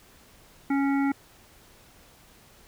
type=harmonic tone; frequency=277.2 Hz; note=C#4; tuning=in tune; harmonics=1 / 3 / 5 / 7 / 8; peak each=-22 / -32 / -36 / -39 / -40 dBFS; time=0.7-1.12 s; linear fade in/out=5 ms; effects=pink hiss -55 dBFS RMS until 2.67 s